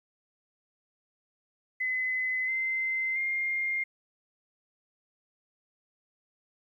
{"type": "tone with pitch steps", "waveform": "sine", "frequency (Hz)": [2028, 2072, 2117], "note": ["B6", "C7", "C7"], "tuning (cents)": [45, -17, 20], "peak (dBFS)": -27, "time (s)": [1.8, 3.84], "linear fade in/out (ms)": 10, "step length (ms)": 680, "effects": ["11-bit"]}